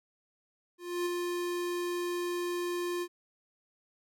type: tone with ADSR envelope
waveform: square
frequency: 351.4 Hz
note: F4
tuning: 11 cents sharp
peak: -29 dBFS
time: 0.78-3.08 s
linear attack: 280 ms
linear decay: 13 ms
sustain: -3 dB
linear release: 60 ms
effects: none